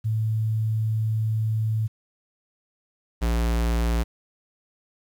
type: tone pair in turn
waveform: sine / square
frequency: 110 / 57.82 Hz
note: A2 / A#1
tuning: 0 / -13 cents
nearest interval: major seventh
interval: 1113 cents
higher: first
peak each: -21 dBFS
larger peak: neither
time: 0.04-1.88 / 3.21-4.04 s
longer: first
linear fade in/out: 20 ms
effects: 9-bit